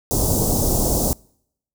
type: band-stop noise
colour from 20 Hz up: pink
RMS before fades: -19 dBFS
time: 0.11-1.13 s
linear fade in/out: 0 ms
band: 740 to 5900 Hz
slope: 24 dB/octave
effects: noise-tail reverb RT60 0.7 s tail -26 dB re dry